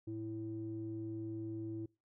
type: tone with low-pass filter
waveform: square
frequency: 110 Hz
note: A2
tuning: in tune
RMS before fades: -42 dBFS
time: 0.07-1.86 s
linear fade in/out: 5 ms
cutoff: 320 Hz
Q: 5.9
effects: noise-tail reverb RT60 0.3 s tail -25 dB re dry